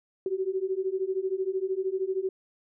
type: beating tone pair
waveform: sine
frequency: 372.3 / 385.3 Hz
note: F#4 / G4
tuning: +11 / -30 cents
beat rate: 13 Hz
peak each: -30 / -29 dBFS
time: 0.26-2.29 s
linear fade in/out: 2 ms
effects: none